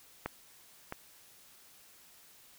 clicks, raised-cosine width 0.5 ms, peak -19 / -23 dBFS, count 2, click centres 0.26 / 0.924 s, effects white hiss -59 dBFS RMS until 2.58 s

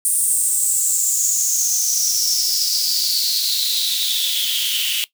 white noise with high-pass filter sweep, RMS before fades -19 dBFS, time 0.05-5.04 s, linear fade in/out 0 ms, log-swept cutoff 9200 to 2900 Hz, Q 7.8, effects noise-tail reverb RT60 0.1 s tail -17 dB re dry

